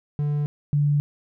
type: tone pair in turn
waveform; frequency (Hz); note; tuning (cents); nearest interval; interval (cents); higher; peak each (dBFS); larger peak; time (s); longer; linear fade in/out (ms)
triangle / sine; 146.83 / 145.65; D3 / D3; 0 / -14; unison; 14; first; -19 / -17; second; 0.19-0.46 / 0.73-1; neither; 0
effects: none